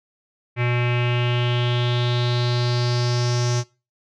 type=tone with low-pass filter sweep; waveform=square; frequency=121.6 Hz; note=B2; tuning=26 cents flat; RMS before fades=-21 dBFS; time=0.56-3.64 s; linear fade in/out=50 ms; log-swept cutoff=2300 to 6000 Hz; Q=5; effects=noise-tail reverb RT60 0.3 s tail -21 dB re dry